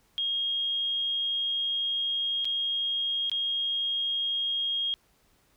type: tone with dropouts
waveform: sine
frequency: 3254 Hz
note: G#7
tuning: 36 cents flat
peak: -26 dBFS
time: 0.18-4.94 s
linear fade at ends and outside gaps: 0 ms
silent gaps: 2.446-2.453 / 3.297-3.316 s
effects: pink hiss -66 dBFS RMS until 5.56 s